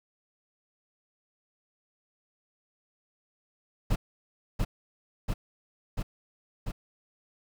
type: noise with echo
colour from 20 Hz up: brown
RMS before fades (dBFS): -25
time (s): 3.9-3.96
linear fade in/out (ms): 10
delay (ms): 690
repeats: 4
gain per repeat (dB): -2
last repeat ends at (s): 6.72
effects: none